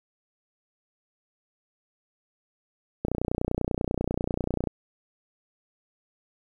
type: click train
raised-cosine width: 2 ms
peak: -13 dBFS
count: 50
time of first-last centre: 3.05-4.673 s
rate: 30.2 Hz
effects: 9-bit